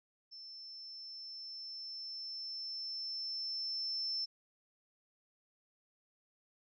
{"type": "tone with level ramp", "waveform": "sine", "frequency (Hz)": 5320, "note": "E8", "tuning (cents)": 15, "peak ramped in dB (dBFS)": [-48, -34], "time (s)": [0.31, 4.26], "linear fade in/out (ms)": 20, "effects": []}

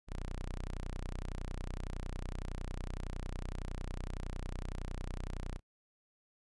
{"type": "tone", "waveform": "sawtooth", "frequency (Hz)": 30.87, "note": "B0", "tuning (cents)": 0, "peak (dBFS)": -34, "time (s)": [0.07, 5.6], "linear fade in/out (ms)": 50, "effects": ["noise-tail reverb RT60 0.1 s tail -26 dB re dry", "resampled to 24000 Hz"]}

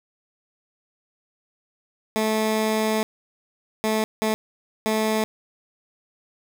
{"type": "tone bursts at uneven times", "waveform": "15% pulse", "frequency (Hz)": 217.9, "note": "A3", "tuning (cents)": -17, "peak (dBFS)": -14, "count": 4, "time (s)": [[2.16, 3.03], [3.84, 4.04], [4.22, 4.34], [4.86, 5.24]], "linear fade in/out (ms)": 0, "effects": []}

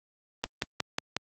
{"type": "click train", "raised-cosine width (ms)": 0.2, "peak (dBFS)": -10, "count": 5, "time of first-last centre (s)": [0.44, 1.166], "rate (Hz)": 5.51, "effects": ["high-pass 80 Hz 12 dB/octave", "Opus 24 kbps"]}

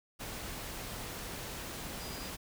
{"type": "tone in noise", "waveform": "sine", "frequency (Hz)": 4895, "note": "D#8", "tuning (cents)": -29, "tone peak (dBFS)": -49, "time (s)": [1.99, 2.3], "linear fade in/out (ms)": 20, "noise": "pink", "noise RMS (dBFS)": -42, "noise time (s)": [0.19, 2.37], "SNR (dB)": -10, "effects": []}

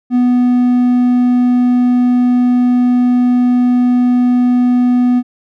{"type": "tone", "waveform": "triangle", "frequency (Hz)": 246.9, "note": "B3", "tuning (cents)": 0, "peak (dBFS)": -6, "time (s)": [0.1, 5.23], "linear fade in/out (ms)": 50, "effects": []}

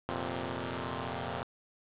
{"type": "chord", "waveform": "5% pulse", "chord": "F suspended fourth", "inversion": "none", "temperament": "equal", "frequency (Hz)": [87.31, 116.54, 130.81], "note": ["F2", "Bb2", "C3"], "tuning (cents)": [0, 0, 0], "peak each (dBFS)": -28, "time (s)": [0.09, 1.43], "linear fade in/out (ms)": 0, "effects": ["resampled to 8000 Hz", "8-bit"]}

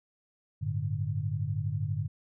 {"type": "chord", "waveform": "sine", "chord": "G suspended second", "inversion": "none", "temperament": "just", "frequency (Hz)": [98, 110.25, 147], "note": ["G2", "A2", "D3"], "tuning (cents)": [0, 4, 2], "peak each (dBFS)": -33, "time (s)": [0.61, 2.08], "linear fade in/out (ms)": 20, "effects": []}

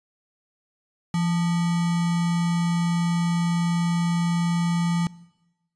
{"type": "tone with sample-and-hold", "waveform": "sine", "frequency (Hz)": 170.7, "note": "F3", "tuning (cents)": -39, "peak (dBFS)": -20, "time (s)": [1.14, 5.07], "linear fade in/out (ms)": 2, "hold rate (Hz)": 1050, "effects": ["noise-tail reverb RT60 1.0 s tail -21 dB re dry", "resampled to 22050 Hz"]}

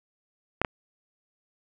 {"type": "clicks", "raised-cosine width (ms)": 0.5, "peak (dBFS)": [-8, -10], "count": 2, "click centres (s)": [0.616, 0.648], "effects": []}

